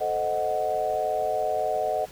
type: chord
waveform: sine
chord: A diminished seventh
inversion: none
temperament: equal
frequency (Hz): 440 / 523.3 / 622.3 / 740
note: A4 / C5 / Eb5 / Gb5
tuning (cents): 0 / 0 / 0 / 0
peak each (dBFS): -32 / -33 / -27 / -27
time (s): 0-2.06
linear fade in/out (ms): 20
effects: pink hiss -48 dBFS RMS until 2.11 s